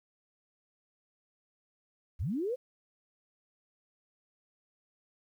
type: linear sweep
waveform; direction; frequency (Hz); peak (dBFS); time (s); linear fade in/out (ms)
sine; up; 51.5 to 530; -30; 2.19-2.56; 20
effects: 11-bit